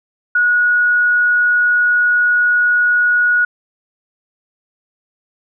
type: tone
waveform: sine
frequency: 1456 Hz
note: F#6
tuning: 28 cents flat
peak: -10 dBFS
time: 0.35-3.45 s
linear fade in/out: 5 ms
effects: none